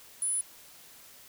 sine tone, 10000 Hz, D#9, 8 cents sharp, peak -27 dBFS, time 0.22-0.41 s, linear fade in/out 2 ms, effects white hiss -53 dBFS RMS until 1.28 s

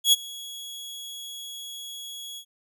sawtooth tone with ADSR envelope, 3342 Hz, G#7, 10 cents sharp, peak -10 dBFS, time 0.04-2.45 s, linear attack 86 ms, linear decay 26 ms, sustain -23 dB, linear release 76 ms, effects none

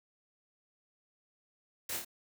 white noise with echo, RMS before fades -38 dBFS, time 1.89-1.97 s, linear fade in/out 5 ms, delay 26 ms, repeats 3, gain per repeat -3 dB, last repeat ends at 2.048 s, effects none

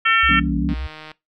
harmonic tone, 450.5 Hz, A4, 41 cents sharp, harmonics 3 / 4 / 5 / 6 / 7, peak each -17 / -19 / -21 / -23 / -24 dBFS, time 0.05-0.4 s, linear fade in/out 10 ms
sine tone with vibrato, 63.8 Hz, C2, 43 cents flat, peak -24 dBFS, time 0.23-0.87 s, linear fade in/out 5 ms, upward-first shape sine, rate 5.2 Hz, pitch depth 120 cents each way
sine chord, E diminished seventh, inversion none, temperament just, 164.81 / 197.78 / 237.3 / 284.8 Hz, E3 / G3 / Bb3 / Db4, 0 / +16 / +31 / +47 cents, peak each -24 / -26 / -26 / -23 dBFS, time 0.29-0.74 s, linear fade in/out 5 ms
click train, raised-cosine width 0.3 ms, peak -21 dBFS, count 67, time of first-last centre 0.69-1.116 s, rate 155 Hz
effects noise-tail reverb RT60 0.2 s tail -21 dB re dry

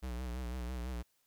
square tone with vibrato, 61.74 Hz, B1, in tune, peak -38 dBFS, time 0.02-1.03 s, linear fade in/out 20 ms, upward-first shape sine, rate 6 Hz, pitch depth 80 cents each way, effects white hiss -75 dBFS RMS until 1.26 s

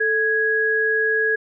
sine tone pair together, 440 / 1661.2 Hz, A4 / G#6, 0 / 0 cents, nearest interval octave + major seventh, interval 2300 cents, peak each -22 / -18 dBFS, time 0-1.36 s, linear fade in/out 10 ms, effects none

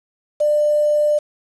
sine tone with quantisation, 596 Hz, D5, 25 cents sharp, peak -13 dBFS, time 0.4-1.19 s, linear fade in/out 10 ms, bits 6, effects resampled to 24000 Hz

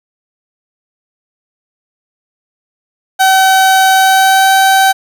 30% pulse tone with pitch glide, 763 to 770.5 Hz, G5 to G5, -47 to -30 cents, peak -3 dBFS, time 3.19-4.93 s, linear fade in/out 20 ms, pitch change +17 cents, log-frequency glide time 3.95-4.51 s, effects none

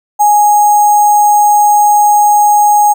sine tone with sample-and-hold, 830.6 Hz, G#5, in tune, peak -4 dBFS, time 0.19-2.94 s, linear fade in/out 20 ms, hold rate 7350 Hz, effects none

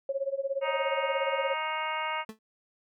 sine tone with tremolo, 547 Hz, C#5, 23 cents flat, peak -25 dBFS, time 0.09-1.54 s, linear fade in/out 2 ms, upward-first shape sine, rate 17 Hz, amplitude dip 90%
harmonic tone, 312.4 Hz, D#4, 7 cents sharp, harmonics 2 / 3 / 4 / 5 / 6 / 7 / 8 / 9, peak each -39 / -33 / -36 / -41 / -44 / -36 / -46 / -40 dBFS, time 0.61-2.25 s, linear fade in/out 50 ms
30% pulse tone with exponential decay, 218.8 Hz, A3, 9 cents flat, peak -33 dBFS, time 2.29-2.39 s, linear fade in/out 2 ms, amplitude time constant 20 ms
effects none

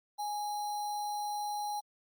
sine tone with sample-and-hold, 831 Hz, G#5, 1 cent sharp, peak -33 dBFS, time 0.18-1.81 s, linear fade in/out 20 ms, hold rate 4900 Hz, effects Opus 48 kbps

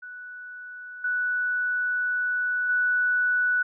sine tone with level steps, 1480 Hz, F#6, in tune, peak -37 / -23 / -20 dBFS, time 0.02-3.63 s, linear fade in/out 10 ms, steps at 1.04 / 2.69 s, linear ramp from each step 5 ms, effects none

